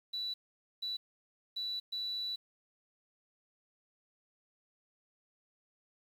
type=tone bursts at uneven times; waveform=sine; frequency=3953 Hz; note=B7; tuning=1 cent sharp; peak=-34 dBFS; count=4; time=0.13-0.34 / 0.82-0.97 / 1.56-1.8 / 1.92-2.36 s; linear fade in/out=10 ms; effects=tanh soft clip ceiling -30 dBFS + 10-bit